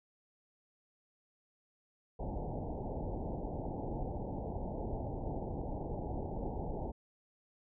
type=low-pass noise; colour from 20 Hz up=pink; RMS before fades=-39 dBFS; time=2.19-6.92 s; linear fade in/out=10 ms; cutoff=890 Hz; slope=96 dB/octave; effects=none